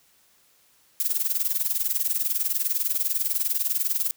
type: noise with tremolo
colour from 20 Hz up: violet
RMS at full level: -22 dBFS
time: 1-4.11 s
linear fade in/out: 0 ms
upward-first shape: sine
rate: 20 Hz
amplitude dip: 80%
effects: white hiss -61 dBFS RMS until 4.16 s